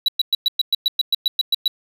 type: tone bursts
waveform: triangle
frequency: 3918 Hz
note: B7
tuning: 15 cents flat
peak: -12 dBFS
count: 13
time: 0.06-1.679 s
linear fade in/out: 2 ms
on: 23 ms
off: 110 ms
effects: none